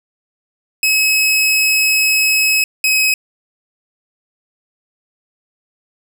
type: tone pair in turn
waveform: sawtooth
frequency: 2565 / 2546 Hz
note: E7 / D#7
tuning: -48 / +39 cents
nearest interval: unison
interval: 13 cents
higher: first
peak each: -8 dBFS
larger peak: neither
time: 0.83-2.64 / 2.84-3.14 s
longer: first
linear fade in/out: 2 ms
effects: none